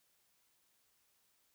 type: silence
effects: white hiss -75 dBFS RMS until 1.54 s

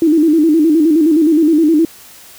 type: tone with vibrato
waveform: sine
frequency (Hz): 314.8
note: D#4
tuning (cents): +20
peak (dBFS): -7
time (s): 0.02-1.85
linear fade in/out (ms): 2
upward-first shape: square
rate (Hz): 9.6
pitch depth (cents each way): 85
effects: white hiss -39 dBFS RMS until 2.38 s

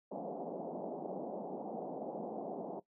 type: band-pass noise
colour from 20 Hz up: white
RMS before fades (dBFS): -42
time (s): 0.11-2.8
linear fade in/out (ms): 10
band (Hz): 170 to 780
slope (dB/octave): 48
effects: noise-tail reverb RT60 0.1 s tail -17 dB re dry

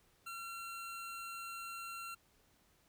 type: tone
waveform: 25% pulse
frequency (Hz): 1365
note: F6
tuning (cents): -40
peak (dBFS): -40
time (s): 0.26-2.15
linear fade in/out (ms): 10
effects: pink hiss -71 dBFS RMS until 2.88 s

